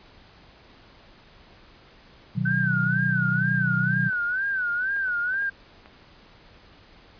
sine chord, B major, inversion none, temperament just, 123.47 / 154.34 / 185.21 Hz, B2 / D#3 / F#3, 0 / -14 / +2 cents, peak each -27 dBFS, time 2.35-4.1 s, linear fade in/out 20 ms
sine tone with vibrato, 1509 Hz, F#6, 34 cents sharp, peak -23 dBFS, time 2.45-5.5 s, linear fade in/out 10 ms, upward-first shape sine, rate 2.1 Hz, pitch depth 120 cents each way
clicks, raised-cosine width 0.5 ms, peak -31 dBFS, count 6, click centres 4.131 / 4.965 / 5.083 / 5.342 / 5.423 / 5.859 s
effects pink hiss -52 dBFS RMS until 7.19 s + resampled to 11025 Hz

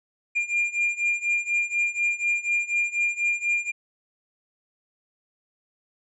triangle beating tone pair, 2400 / 2404.1 Hz, D7 / D7, +37 / +40 cents, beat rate 4.1 Hz, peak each -25 / -23 dBFS, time 0.35-3.72 s, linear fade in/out 20 ms, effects resampled to 22050 Hz

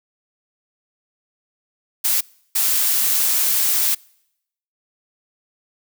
blue noise bursts at uneven times, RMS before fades -18 dBFS, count 2, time 2.04-2.21 / 2.55-3.95 s, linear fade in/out 10 ms, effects noise-tail reverb RT60 0.8 s tail -26 dB re dry

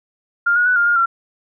sine tone with pitch steps, 1402 / 1448 / 1486 / 1404 / 1418 / 1364 Hz, F6 / F#6 / F#6 / F6 / F6 / F6, +6 / -38 / +7 / +9 / +26 / -41 cents, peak -12 dBFS, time 0.46-1.06 s, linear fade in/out 10 ms, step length 100 ms, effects none

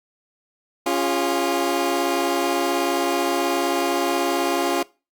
20% pulse chord, Db major, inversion none, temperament equal with one note detuned, 277.2 / 349.2 / 407.9 Hz, Db4 / F4 / Ab4, 0 / 0 / -31 cents, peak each -20 / -17 / -23 dBFS, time 0.86-4.83 s, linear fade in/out 5 ms, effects noise-tail reverb RT60 0.3 s tail -22 dB re dry + Opus 48 kbps

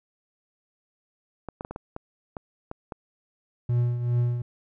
clicks, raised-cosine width 1 ms, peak -20 dBFS, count 9, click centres 1.487 / 1.609 / 1.649 / 1.71 / 1.761 / 1.964 / 2.368 / 2.714 / 2.922 s
triangle tone with tremolo, 120.8 Hz, B2, 38 cents flat, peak -17 dBFS, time 3.69-4.42 s, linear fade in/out 5 ms, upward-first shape triangle, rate 2.5 Hz, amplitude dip 65%
effects none

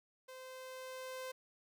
sawtooth tone with level ramp, 517 Hz, C5, 21 cents flat, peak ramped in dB -46 to -38 dBFS, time 0.28-1.32 s, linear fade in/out 10 ms, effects none

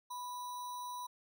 sine tone with sample-and-hold, 987.8 Hz, B5, in tune, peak -40 dBFS, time 0.1-1.07 s, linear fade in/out 10 ms, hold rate 4900 Hz, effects none

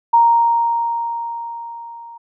sine tone with level ramp, 932.3 Hz, A#5, in tune, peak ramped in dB -7 to -34 dBFS, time 0.13-2.18 s, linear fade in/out 10 ms, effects none

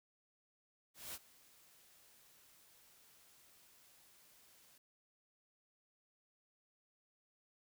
white noise with ADSR envelope, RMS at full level -45 dBFS, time 0.94-4.78 s, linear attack 200 ms, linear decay 42 ms, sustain -21 dB, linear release 4 ms, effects none

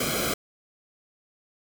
pink noise with comb filter, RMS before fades -27 dBFS, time 0-0.34 s, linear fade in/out 5 ms, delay 1.1 ms, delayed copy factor -1, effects none

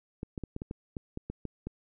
clicks, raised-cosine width 3 ms, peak -23 dBFS, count 11, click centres 0.231 / 0.378 / 0.437 / 0.564 / 0.619 / 0.711 / 0.968 / 1.174 / 1.3 / 1.453 / 1.67 s, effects none

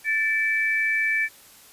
sine tone pair together, 1766 / 2311 Hz, A6 / D7, +6 / -28 cents, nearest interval perfect fourth, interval 466 cents, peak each -23 dBFS, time 0.04-1.29 s, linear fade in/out 50 ms, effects white hiss -50 dBFS RMS until 1.72 s + resampled to 32000 Hz

